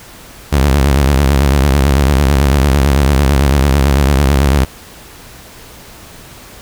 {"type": "tone with vibrato", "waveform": "sawtooth", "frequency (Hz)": 69.3, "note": "C#2", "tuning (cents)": 0, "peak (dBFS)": -4, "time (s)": [0.52, 4.65], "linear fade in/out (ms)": 10, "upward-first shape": "sine", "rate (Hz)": 9, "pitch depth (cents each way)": 130, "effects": ["pink hiss -36 dBFS RMS until 6.61 s"]}